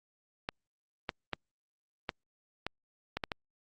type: clicks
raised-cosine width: 0.3 ms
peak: -17 dBFS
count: 8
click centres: 0.489 / 1.092 / 1.333 / 2.092 / 2.666 / 3.17 / 3.238 / 3.318 s
effects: Opus 48 kbps